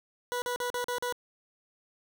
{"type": "tone bursts", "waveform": "20% pulse", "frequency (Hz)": 490, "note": "B4", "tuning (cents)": -14, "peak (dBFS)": -25, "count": 6, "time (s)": [0.32, 1.125], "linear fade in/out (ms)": 0, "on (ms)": 100, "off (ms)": 41, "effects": []}